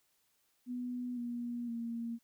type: tone with pitch steps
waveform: sine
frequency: 246.9 / 239.6 / 232.5 Hz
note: B3 / A#3 / A#3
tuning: 0 / +48 / -4 cents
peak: -36 dBFS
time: 0.66-2.19 s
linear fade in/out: 50 ms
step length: 510 ms
effects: white hiss -75 dBFS RMS until 2.23 s